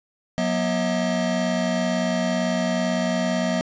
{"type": "tone cluster", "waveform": "square", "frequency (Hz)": [182.4, 240.3, 638], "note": ["F#3", "B3", "D#5"], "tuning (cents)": [-24, -47, 43], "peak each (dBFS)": -26, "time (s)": [0.38, 3.61], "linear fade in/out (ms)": 0, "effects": ["resampled to 16000 Hz", "8-bit"]}